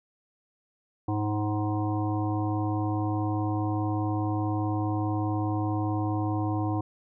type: harmonic tone with a mistuned harmonic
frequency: 104.8 Hz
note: G#2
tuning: 16 cents sharp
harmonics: 1 / 3 / 5 / 7 / 9 / 10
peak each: -28 / -29 / -41 / -35 / -39 / -40 dBFS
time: 1.08-6.81 s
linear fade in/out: 5 ms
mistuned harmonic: 7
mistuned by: +30 cents
effects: none